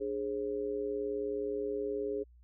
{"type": "tone with amplitude modulation", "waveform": "sine", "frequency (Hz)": 415.3, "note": "G#4", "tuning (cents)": 0, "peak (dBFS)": -28, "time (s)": [0, 2.24], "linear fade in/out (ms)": 20, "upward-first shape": "sine", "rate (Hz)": 119, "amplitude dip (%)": 90, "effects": ["added 60 Hz sine -56 dBFS peak until 2.43 s"]}